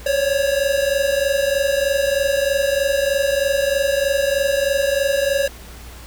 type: tone pair together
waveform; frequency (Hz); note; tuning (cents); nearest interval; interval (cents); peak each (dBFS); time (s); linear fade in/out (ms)
square; 544 / 567.2; C#5 / C#5; -33 / +40; minor second; 73; -20 / -20; 0.06-5.48; 5
effects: added 60 Hz sine -37 dBFS peak until 6.06 s + pink hiss -41 dBFS RMS until 6.06 s